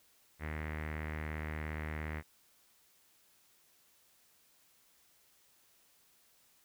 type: tone with low-pass filter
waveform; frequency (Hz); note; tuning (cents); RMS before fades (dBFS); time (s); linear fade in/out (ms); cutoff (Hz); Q
sawtooth; 77.2; D#2; -13; -40; 0.39-2.23; 50; 2000; 5.1
effects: white hiss -68 dBFS RMS until 6.64 s